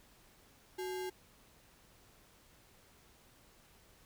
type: tone with sample-and-hold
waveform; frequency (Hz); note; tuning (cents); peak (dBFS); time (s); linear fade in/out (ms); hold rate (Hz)
sine; 370; F#4; 0; -37; 0.78-1.1; 10; 1225
effects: pink hiss -64 dBFS RMS until 4.05 s